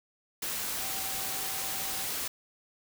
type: tone in noise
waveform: sine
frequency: 771 Hz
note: G5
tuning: 29 cents flat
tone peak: -45 dBFS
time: 0.8-2.04 s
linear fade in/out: 5 ms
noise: white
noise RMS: -34 dBFS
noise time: 0.42-2.28 s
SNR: -14 dB
effects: none